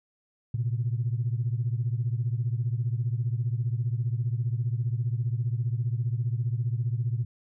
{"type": "beating tone pair", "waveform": "sine", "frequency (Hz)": [114.7, 129.7], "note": ["A#2", "C3"], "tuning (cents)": [-28, -15], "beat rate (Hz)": 15, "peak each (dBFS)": [-26, -29], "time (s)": [0.54, 7.25], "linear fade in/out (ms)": 5, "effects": ["tanh soft clip ceiling -18 dBFS"]}